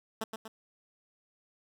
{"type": "tone with echo", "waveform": "10% pulse", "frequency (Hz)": 221.1, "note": "A3", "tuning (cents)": 9, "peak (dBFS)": -24, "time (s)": [0.21, 0.24], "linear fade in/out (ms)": 5, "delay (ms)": 120, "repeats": 2, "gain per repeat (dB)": -5, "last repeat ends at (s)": 0.48, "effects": []}